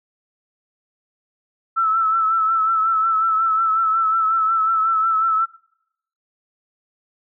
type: tone with vibrato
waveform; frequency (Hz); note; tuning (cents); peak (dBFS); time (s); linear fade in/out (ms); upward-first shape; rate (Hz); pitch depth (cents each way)
sine; 1318.5; E6; 0; -15; 1.76-5.46; 20; triangle; 5.5; 47
effects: noise-tail reverb RT60 0.8 s tail -26 dB re dry